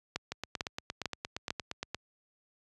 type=two click trains; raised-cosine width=0.2 ms; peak=-18 / -15 dBFS; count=15 / 4; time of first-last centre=0.32-1.946 / 0.16-1.505 s; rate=8.61 / 2.23 Hz; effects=high-pass 60 Hz 12 dB/octave + resampled to 24000 Hz